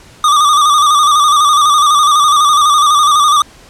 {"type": "tone with vibrato", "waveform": "square", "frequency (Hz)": 1191, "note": "D6", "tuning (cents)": 24, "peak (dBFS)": -7, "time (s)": [0.24, 3.42], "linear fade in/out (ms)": 2, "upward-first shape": "square", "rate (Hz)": 12, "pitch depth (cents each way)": 54, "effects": ["pink hiss -40 dBFS RMS until 3.69 s", "low-pass 9000 Hz 12 dB/octave"]}